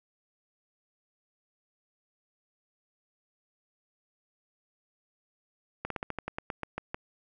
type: slowing click train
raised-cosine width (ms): 0.5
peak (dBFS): -18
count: 12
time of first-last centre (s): 5.85-6.945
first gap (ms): 53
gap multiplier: 1.12
effects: none